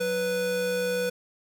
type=tone pair together; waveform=square; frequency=184.89 / 493.9 Hz; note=F#3 / B4; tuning=-1 / 0 cents; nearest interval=octave + perfect fourth; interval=1701 cents; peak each=-36 / -26 dBFS; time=0-1.1 s; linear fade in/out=10 ms; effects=none